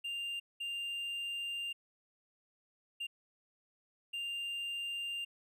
triangle tone bursts at uneven times, 2794 Hz, F7, in tune, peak -35 dBFS, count 4, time 0.04-0.4 / 0.6-1.73 / 3-3.07 / 4.13-5.25 s, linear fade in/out 10 ms, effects none

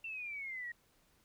sine exponential sweep, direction down, 2710 to 1875 Hz, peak -40 dBFS, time 0.04-0.72 s, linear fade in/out 5 ms, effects pink hiss -71 dBFS RMS until 1.24 s

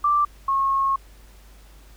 sine tone pair in turn, 1174.7 / 1088.1 Hz, D6 / C#6, 0 / -33 cents, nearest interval minor second, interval 133 cents, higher first, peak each -16 / -18 dBFS, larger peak first, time 0.04-0.25 / 0.48-0.96 s, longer second, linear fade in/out 5 ms, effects added 50 Hz sine -46 dBFS peak until 1.96 s + pink hiss -54 dBFS RMS until 1.96 s

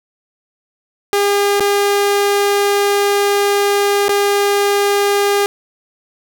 sawtooth tone with dropouts, 404.4 Hz, G#4, 46 cents flat, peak -8 dBFS, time 1.13-5.46 s, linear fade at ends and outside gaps 0 ms, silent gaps 1.597-1.606 / 4.082-4.092 s, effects none

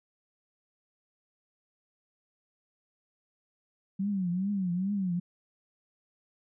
sine tone with vibrato, 188.7 Hz, F#3, 34 cents sharp, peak -27 dBFS, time 3.99-5.2 s, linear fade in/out 10 ms, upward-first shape triangle, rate 2.4 Hz, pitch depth 170 cents each way, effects none

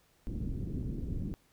pink low-pass noise, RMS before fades -36 dBFS, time 0.27-1.34 s, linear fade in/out 0 ms, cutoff 300 Hz, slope 24 dB/octave, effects pink hiss -68 dBFS RMS until 1.52 s

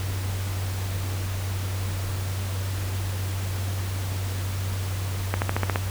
accelerating click train, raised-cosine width 0.5 ms, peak -8 dBFS, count 7, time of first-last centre 5.34-5.759 s, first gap 79 ms, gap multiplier 0.95, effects added 95 Hz sine -26 dBFS peak until 5.9 s + pink hiss -36 dBFS RMS until 5.9 s

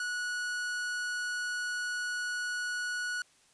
45% pulse tone, 1466 Hz, F#6, 16 cents flat, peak -32 dBFS, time 0-3.22 s, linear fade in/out 2 ms, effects white hiss -64 dBFS RMS until 3.53 s + resampled to 22050 Hz

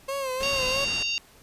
30% pulse tone with vibrato, 533 Hz, C5, 32 cents sharp, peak -25 dBFS, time 0.08-0.85 s, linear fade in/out 10 ms, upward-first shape sine, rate 3 Hz, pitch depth 74 cents each way
pink low-pass noise, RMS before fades -37 dBFS, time 0.4-1.03 s, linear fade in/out 5 ms, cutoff 10000 Hz, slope 48 dB/octave
harmonic tone, 924 Hz, A#5, 16 cents flat, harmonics 3 / 4 / 5 / 6 / 7, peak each -27 / -36 / -31 / -39 / -39 dBFS, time 0.43-1.18 s, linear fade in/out 0 ms
effects pink hiss -54 dBFS RMS until 1.42 s + resampled to 32000 Hz

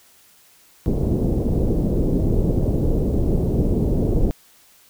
pink low-pass noise, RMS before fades -19 dBFS, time 0.86-4.31 s, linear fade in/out 0 ms, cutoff 470 Hz, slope 24 dB/octave, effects white hiss -53 dBFS RMS until 4.89 s

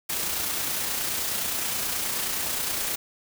white noise with amplitude modulation, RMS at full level -27 dBFS, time 0.09-2.96 s, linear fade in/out 10 ms, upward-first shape sine, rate 29.5 Hz, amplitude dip 30%, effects none

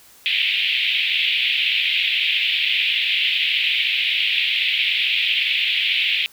pink band-pass noise, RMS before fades -20 dBFS, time 0.26-6.26 s, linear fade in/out 0 ms, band 2300 to 3500 Hz, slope 48 dB/octave, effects white hiss -49 dBFS RMS until 6.32 s

